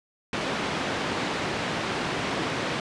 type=band-pass noise; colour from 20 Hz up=pink; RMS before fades=-29 dBFS; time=0.33-2.8 s; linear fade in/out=2 ms; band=160 to 3600 Hz; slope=12 dB/octave; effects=resampled to 22050 Hz